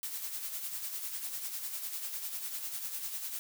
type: noise with tremolo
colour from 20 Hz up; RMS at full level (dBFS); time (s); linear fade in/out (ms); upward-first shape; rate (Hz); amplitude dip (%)
blue; -37; 0.03-3.39; 0; sine; 10; 50
effects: none